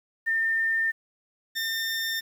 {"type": "tone pair in turn", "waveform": ["sine", "20% pulse"], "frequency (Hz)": [1807, 1807], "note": ["A6", "A6"], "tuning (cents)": [46, 46], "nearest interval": "unison", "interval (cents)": 0, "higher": "neither", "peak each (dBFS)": -22, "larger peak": "neither", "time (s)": [[0.26, 0.92], [1.55, 2.21]], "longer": "neither", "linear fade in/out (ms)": 20, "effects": ["9-bit"]}